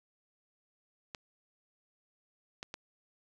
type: clicks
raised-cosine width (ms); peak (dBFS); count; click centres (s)
0.2; -23; 3; 1.148 / 2.629 / 2.741
effects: none